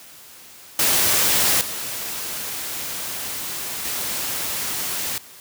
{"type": "noise with level steps", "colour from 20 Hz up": "white", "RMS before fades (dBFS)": [-18, -29, -26], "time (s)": [0.79, 5.18], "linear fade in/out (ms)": 2, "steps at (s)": [1.61, 3.85], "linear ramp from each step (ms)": 2, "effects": ["white hiss -44 dBFS RMS until 5.4 s", "high-pass 60 Hz 12 dB/octave"]}